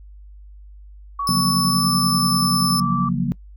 sine tone with pitch glide, 1128 to 1163.7 Hz, C#6 to D6, +30 to -16 cents, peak -21 dBFS, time 1.19-3.09 s, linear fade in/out 5 ms, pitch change +54 cents, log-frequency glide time 1.66-1.86 s
sawtooth tone, 5274 Hz, E8, in tune, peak -18 dBFS, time 1.27-2.8 s, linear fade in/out 2 ms
sine chord, Gb major seventh, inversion second, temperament equal with one note detuned, 138.59 / 174.61 / 185 / 235.2 Hz, Db3 / F3 / Gb3 / Bb3, 0 / 0 / 0 / +16 cents, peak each -24 dBFS, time 1.29-3.32 s, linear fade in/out 0 ms
effects noise-tail reverb RT60 0.1 s tail -22 dB re dry + added 50 Hz sine -39 dBFS peak until 3.56 s

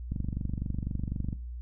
click train, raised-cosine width 5 ms, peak -20 dBFS, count 30, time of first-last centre 0.12-1.328 s, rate 24 Hz, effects noise-tail reverb RT60 0.3 s tail -18 dB re dry + added 60 Hz sine -36 dBFS peak until 1.61 s

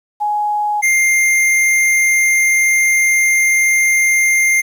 sine / square tone pair in turn, 836 / 2107 Hz, G#5 / C7, +11 / +12 cents, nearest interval octave + major third, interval 1601 cents, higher second, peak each -14 / -11 dBFS, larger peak second, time 0.2-0.82 / 0.82-4.62 s, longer second, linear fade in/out 20 ms, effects resampled to 32000 Hz + 8-bit

